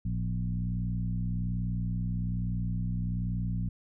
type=tone with frequency modulation; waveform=sine; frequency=111.6 Hz; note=A2; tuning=25 cents sharp; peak=-28 dBFS; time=0.05-3.69 s; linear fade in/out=5 ms; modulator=61.2 Hz; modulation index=1.3; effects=none